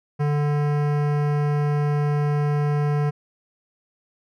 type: tone with hard clipping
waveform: sine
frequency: 146.83 Hz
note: D3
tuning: in tune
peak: -21 dBFS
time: 0.19-3.11 s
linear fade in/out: 20 ms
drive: 18 dB
effects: none